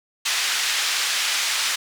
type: band-pass noise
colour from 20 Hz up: pink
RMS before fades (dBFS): -23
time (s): 0.25-1.76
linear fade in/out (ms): 10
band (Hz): 2000 to 7000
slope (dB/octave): 12
effects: none